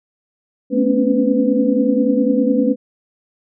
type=tone cluster; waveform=sine; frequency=217.2 / 246.4 / 270.7 / 280.7 / 500 Hz; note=A3 / B3 / C#4 / C#4 / B4; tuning=-22 / -4 / -41 / +22 / +21 cents; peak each=-19 dBFS; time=0.7-2.76 s; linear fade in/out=50 ms; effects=none

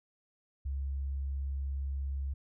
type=tone; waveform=sine; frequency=68.5 Hz; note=C#2; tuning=20 cents flat; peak=-32 dBFS; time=0.65-2.34 s; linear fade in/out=10 ms; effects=none

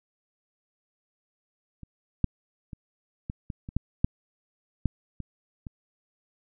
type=clicks; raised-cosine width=5 ms; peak=-30 / -9 / -26 / -20 / -21 / -25 / -12 / -8 / -11 / -23 / -25 dBFS; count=11; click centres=1.833 / 2.243 / 2.732 / 3.299 / 3.502 / 3.689 / 3.766 / 4.045 / 4.857 / 5.203 / 5.668 s; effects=none

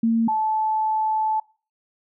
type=tone pair in turn; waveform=sine; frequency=228 / 870.3 Hz; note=A#3 / A5; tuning=-38 / -19 cents; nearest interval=octave + major seventh; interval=2319 cents; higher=second; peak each=-16 / -19 dBFS; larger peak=first; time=0.03-0.28 / 0.28-1.4 s; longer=second; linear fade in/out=5 ms; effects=noise-tail reverb RT60 0.4 s tail -24 dB re dry

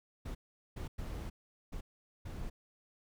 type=noise bursts at uneven times; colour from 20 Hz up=brown; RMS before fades=-41 dBFS; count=5; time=0.25-0.35 / 0.76-0.88 / 0.98-1.3 / 1.72-1.81 / 2.25-2.5 s; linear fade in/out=10 ms; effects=none

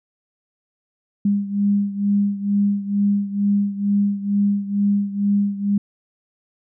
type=beating tone pair; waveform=sine; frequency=201.5 / 203.7 Hz; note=G3 / G#3; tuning=+48 / -33 cents; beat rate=2.2 Hz; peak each=-18 / -22 dBFS; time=1.25-5.78 s; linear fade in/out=5 ms; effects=none

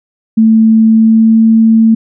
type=tone with pitch glide; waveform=sine; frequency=222 to 223.9 Hz; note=A3 to A3; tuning=+16 to +30 cents; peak=-3 dBFS; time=0.37-1.95 s; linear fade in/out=10 ms; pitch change=+14 cents; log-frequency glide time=0.85-1.44 s; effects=none

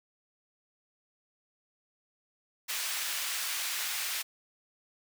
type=high-pass noise; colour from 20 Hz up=pink; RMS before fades=-34 dBFS; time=2.68-4.23 s; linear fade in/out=20 ms; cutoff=1800 Hz; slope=12 dB/octave; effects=none

